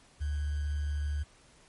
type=tone with sample-and-hold; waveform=sine; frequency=73.4 Hz; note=D2; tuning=in tune; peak=-29 dBFS; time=0.2-1.24 s; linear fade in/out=20 ms; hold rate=1575 Hz; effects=pink hiss -60 dBFS RMS until 1.68 s + MP3 48 kbps